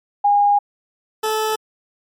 sine / 20% pulse tone pair in turn, 816 / 435 Hz, G#5 / A4, -31 / -20 cents, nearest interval major seventh, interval 1089 cents, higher first, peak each -11 / -13 dBFS, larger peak first, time 0.24-0.59 / 1.23-1.56 s, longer first, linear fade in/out 10 ms, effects MP3 64 kbps

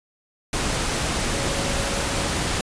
sine tone in noise, 554.4 Hz, C#5, in tune, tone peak -32 dBFS, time 1.32-2.27 s, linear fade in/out 2 ms, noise pink, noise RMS -24 dBFS, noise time 0.53-2.61 s, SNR -11 dB, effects resampled to 22050 Hz

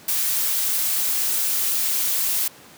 blue noise, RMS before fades -22 dBFS, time 0.08-2.48 s, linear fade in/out 5 ms, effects pink hiss -46 dBFS RMS until 2.77 s + high-pass 150 Hz 12 dB/octave

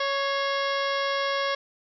harmonic tone with a mistuned harmonic, 554.4 Hz, C#5, in tune, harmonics 1 / 2 / 3 / 4 / 5 / 6 / 7 / 8 / 9 / 10, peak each -28 / -29 / -32 / -35 / -40 / -35 / -41 / -41 / -42 / -40 dBFS, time 0-1.55 s, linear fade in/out 5 ms, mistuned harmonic 4, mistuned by -60 cents, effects none

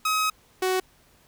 sawtooth tone pair in turn, 1270 / 372.6 Hz, D#6 / F#4, +35 / +12 cents, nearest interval octave + major sixth, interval 2123 cents, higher first, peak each -18 dBFS, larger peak neither, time 0.05-0.3 / 0.62-0.8 s, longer first, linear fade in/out 5 ms, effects pink hiss -59 dBFS RMS until 1.27 s

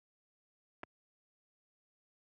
clicks, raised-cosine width 0.5 ms, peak -29 dBFS, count 2, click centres 0.833 / 0.836 s, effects high-pass 100 Hz 12 dB/octave

